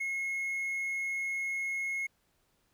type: tone with hard clipping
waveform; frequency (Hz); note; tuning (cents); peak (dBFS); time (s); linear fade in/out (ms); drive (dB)
triangle; 2167; C#7; -40; -32; 0-2.07; 10; 5
effects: pink hiss -73 dBFS RMS until 2.73 s